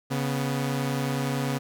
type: tone pair together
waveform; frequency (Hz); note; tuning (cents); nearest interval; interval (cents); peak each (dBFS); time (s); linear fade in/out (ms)
sawtooth; 138.59 / 246.9; C#3 / B3; 0 / 0; minor seventh; 1000; -23 / -26; 0.1-1.59; 20
effects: none